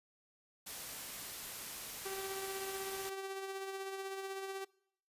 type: noise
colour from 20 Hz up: white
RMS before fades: -45 dBFS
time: 0.66-3.1 s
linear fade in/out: 10 ms
type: tone with tremolo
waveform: sawtooth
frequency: 387.3 Hz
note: G4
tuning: 21 cents flat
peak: -35 dBFS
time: 2.05-4.65 s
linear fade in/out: 10 ms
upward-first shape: sine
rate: 16 Hz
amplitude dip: 40%
effects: noise-tail reverb RT60 0.7 s tail -23 dB re dry + resampled to 32000 Hz